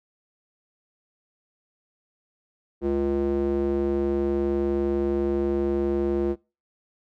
square tone with band-pass filter, 69.7 Hz, C#2, 10 cents sharp, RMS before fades -24 dBFS, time 2.81-6.36 s, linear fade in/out 50 ms, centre 360 Hz, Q 3.2, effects noise-tail reverb RT60 0.3 s tail -23 dB re dry

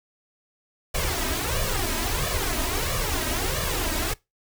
pink noise with flanger, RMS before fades -26 dBFS, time 0.94-4.14 s, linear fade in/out 10 ms, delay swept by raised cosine 1.7 to 3.2 ms, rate 1.5 Hz, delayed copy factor +0.75, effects noise-tail reverb RT60 0.2 s tail -22 dB re dry

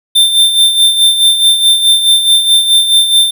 square tone with tremolo, 3579 Hz, A7, 29 cents sharp, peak -4 dBFS, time 0.15-3.31 s, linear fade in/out 10 ms, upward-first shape sine, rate 4.7 Hz, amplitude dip 60%, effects none

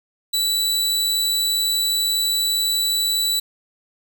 sawtooth tone, 3951 Hz, B7, in tune, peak -15 dBFS, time 0.33-3.4 s, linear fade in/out 10 ms, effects none

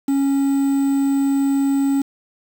triangle tone with quantisation, 275.9 Hz, C#4, 8 cents flat, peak -13 dBFS, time 0.08-2.02 s, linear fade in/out 5 ms, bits 6, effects none

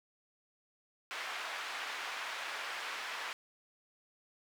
white band-pass noise, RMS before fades -41 dBFS, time 1.11-3.33 s, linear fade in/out 0 ms, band 830 to 2300 Hz, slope 12 dB/octave, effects none

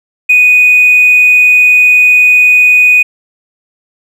sine tone with hard clipping, 2484 Hz, D#7, 3 cents flat, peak -3 dBFS, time 0.29-3.03 s, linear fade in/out 10 ms, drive 1 dB, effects none

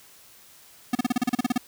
square tone bursts, 246.9 Hz, B3, in tune, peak -20 dBFS, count 12, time 0.93-1.579 s, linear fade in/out 5 ms, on 22 ms, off 35 ms, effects white hiss -52 dBFS RMS until 1.67 s

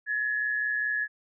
sine tone pair together, 1696 / 1820.8 Hz, G#6 / A#6, +36 / -41 cents, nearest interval minor second, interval 123 cents, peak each -26 / -35 dBFS, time 0.06-1.08 s, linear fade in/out 50 ms, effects none

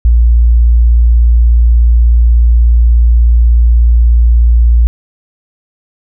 sine tone, 58.27 Hz, A#1, in tune, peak -3 dBFS, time 0.05-4.87 s, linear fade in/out 0 ms, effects none

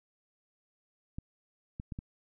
clicks, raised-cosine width 5 ms, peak -26 dBFS, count 4, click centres 1.185 / 1.799 / 1.922 / 1.989 s, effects none

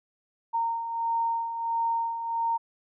sine beating tone pair, 920 / 921.5 Hz, A#5 / A#5, -23 / -20 cents, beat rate 1.5 Hz, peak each -34 / -26 dBFS, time 0.53-2.58 s, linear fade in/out 20 ms, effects none

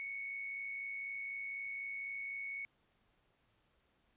sine tone with amplitude modulation, 2217 Hz, C#7, in tune, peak -38 dBFS, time 0-2.65 s, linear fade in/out 0 ms, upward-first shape sine, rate 104 Hz, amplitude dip 40%, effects pink hiss -75 dBFS RMS until 4.16 s + resampled to 8000 Hz

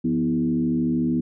sine tone with frequency modulation, 246.9 Hz, B3, in tune, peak -19 dBFS, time 0.04-1.21 s, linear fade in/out 10 ms, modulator 73.6 Hz, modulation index 0.99, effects none

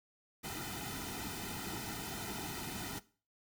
pink noise with comb filter, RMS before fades -42 dBFS, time 0.43-3 s, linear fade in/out 20 ms, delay 1.8 ms, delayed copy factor -0.9, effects noise-tail reverb RT60 0.4 s tail -19 dB re dry

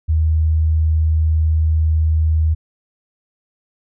sine tone, 79 Hz, D#2, 27 cents sharp, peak -12 dBFS, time 0.08-2.55 s, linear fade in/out 20 ms, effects none

